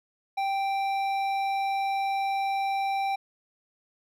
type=tone with hard clipping; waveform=sine; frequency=784 Hz; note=G5; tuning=in tune; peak=-27 dBFS; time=0.37-3.16 s; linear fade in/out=10 ms; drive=10 dB; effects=none